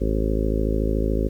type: harmonic tone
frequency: 53.7 Hz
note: A1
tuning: 41 cents flat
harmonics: 1 / 2 / 3 / 4 / 5 / 6 / 7 / 8 / 9 / 10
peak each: -22 / -30 / -32 / -30 / -29 / -33 / -29 / -31 / -35 / -33 dBFS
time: 0-1.29 s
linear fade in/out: 20 ms
effects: 9-bit